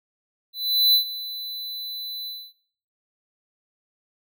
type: tone with ADSR envelope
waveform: square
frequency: 4000 Hz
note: B7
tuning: 21 cents sharp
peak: -14 dBFS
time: 0.53-2.53 s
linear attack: 410 ms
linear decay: 100 ms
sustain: -17 dB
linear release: 260 ms
effects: noise-tail reverb RT60 0.8 s tail -26 dB re dry